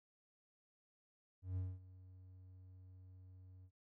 triangle tone with ADSR envelope, 92.5 Hz, F#2, in tune, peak -35 dBFS, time 1.42-3.71 s, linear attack 150 ms, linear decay 220 ms, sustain -19 dB, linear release 66 ms, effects none

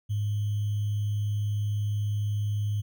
sine tone with sample-and-hold, 103.83 Hz, G#2, in tune, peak -25 dBFS, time 0.09-2.82 s, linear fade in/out 20 ms, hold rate 3150 Hz, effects none

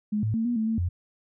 sine tone with pitch steps, 210.6 / 108.9 / 225.1 / 240.8 / 219.8 / 224.2 / 88.2 Hz, G#3 / A2 / A3 / B3 / A3 / A3 / F2, +24 / -17 / +40 / -44 / -2 / +33 / +18 cents, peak -23 dBFS, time 0.12-0.89 s, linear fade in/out 10 ms, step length 110 ms, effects none

